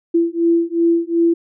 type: beating tone pair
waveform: sine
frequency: 335.3 / 338 Hz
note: E4 / E4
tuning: +30 / +43 cents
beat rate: 2.7 Hz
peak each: -16 dBFS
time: 0.14-1.34 s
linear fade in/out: 10 ms
effects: none